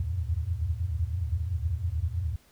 sine tone cluster, 72.9 / 75.9 / 85.6 / 91.5 / 112.6 Hz, D2 / D#2 / F2 / F#2 / A2, -12 / -42 / -34 / -19 / +40 cents, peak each -39 / -32 / -30 / -35 / -36 dBFS, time 0-2.36 s, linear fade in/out 5 ms, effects pink hiss -61 dBFS RMS until 2.51 s

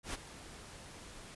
pink noise with ADSR envelope, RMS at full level -38 dBFS, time 0.03-1.35 s, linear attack 110 ms, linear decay 21 ms, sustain -13 dB, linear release 7 ms, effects resampled to 24000 Hz

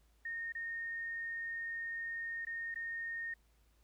sine tone with dropouts, 1842 Hz, A#6, 21 cents flat, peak -38 dBFS, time 0.25-3.34 s, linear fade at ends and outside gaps 5 ms, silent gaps 0.523-0.55 / 2.451-2.468 / 2.744-2.757 s, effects added 55 Hz sine -67 dBFS peak until 3.83 s + pink hiss -75 dBFS RMS until 3.83 s

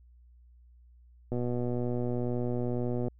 click train, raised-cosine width 2 ms, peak -20 dBFS, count 216, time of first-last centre 1.32-3.082 s, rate 122 Hz, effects added 60 Hz sine -54 dBFS peak until 3.19 s

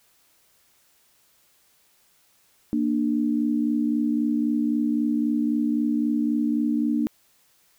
sine tone pair together, 233 / 296.8 Hz, A#3 / D4, -1 / +18 cents, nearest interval major third, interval 419 cents, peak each -23 / -23 dBFS, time 2.73-7.07 s, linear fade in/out 0 ms, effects white hiss -62 dBFS RMS until 7.78 s

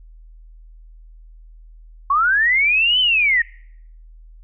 sine linear two-way sweep, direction up then down, 1080 to 3074 to 1820 Hz, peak -13 dBFS, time 2.1-3.42 s, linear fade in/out 5 ms, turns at 3 s, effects noise-tail reverb RT60 0.7 s tail -24 dB re dry + added 40 Hz sine -40 dBFS peak until 4.43 s

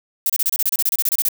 violet noise bursts, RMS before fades -18 dBFS, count 16, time 0.26-1.287 s, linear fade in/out 2 ms, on 37 ms, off 29 ms, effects none

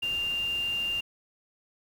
sine tone in noise, 2794 Hz, F7, in tune, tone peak -27 dBFS, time 0.02-1.01 s, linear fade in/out 10 ms, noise pink, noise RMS -45 dBFS, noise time 0.02-1.01 s, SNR +15 dB, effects none

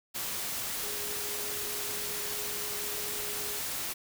sine tone in noise, 415.3 Hz, G#4, in tune, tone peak -44 dBFS, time 0.82-3.6 s, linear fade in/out 20 ms, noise white, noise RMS -35 dBFS, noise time 0.14-3.94 s, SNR -12 dB, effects none

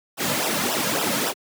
pink noise with flanger, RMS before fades -23 dBFS, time 0.17-1.34 s, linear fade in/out 50 ms, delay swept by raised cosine 0.45 to 2.75 ms, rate 3.6 Hz, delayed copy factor -0.9, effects high-pass 200 Hz 12 dB/octave

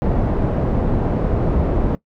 pink low-pass noise, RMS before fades -18 dBFS, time 0.02-1.95 s, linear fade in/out 0 ms, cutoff 580 Hz, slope 12 dB/octave, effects noise-tail reverb RT60 0.1 s tail -19 dB re dry

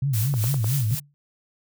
sine tone with vibrato, 123.3 Hz, B2, 2 cents flat, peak -20 dBFS, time 0.02-0.95 s, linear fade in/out 5 ms, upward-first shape sine, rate 4.4 Hz, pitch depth 260 cents each way
blue noise with tremolo, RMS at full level -29 dBFS, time 0.13-1 s, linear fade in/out 10 ms, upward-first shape sine, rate 3.7 Hz, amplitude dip 75%
click train, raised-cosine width 1 ms, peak -19 dBFS, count 4, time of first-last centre 0.34-0.644 s, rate 9.88 Hz
sine tone with exponential decay, 143.9 Hz, D3, 35 cents flat, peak -24 dBFS, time 0.91-1.14 s, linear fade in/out 0 ms, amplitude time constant 48 ms
effects none

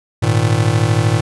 square chord, Ab suspended second, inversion none, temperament just, 103.83 / 116.8 / 155.74 Hz, Ab2 / Bb2 / Eb3, 0 / +4 / +2 cents, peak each -17 / -16 / -20 dBFS, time 0.22-1.21 s, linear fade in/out 10 ms, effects resampled to 24000 Hz

